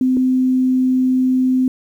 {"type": "tone pair in turn", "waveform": "sine", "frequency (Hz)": [257.1, 257.1], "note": ["C4", "C4"], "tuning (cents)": [-30, -30], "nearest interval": "unison", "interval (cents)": 0, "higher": "neither", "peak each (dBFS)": -12, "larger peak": "neither", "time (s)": [[0.01, 0.17], [0.17, 1.68]], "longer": "second", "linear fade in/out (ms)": 2, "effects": ["8-bit"]}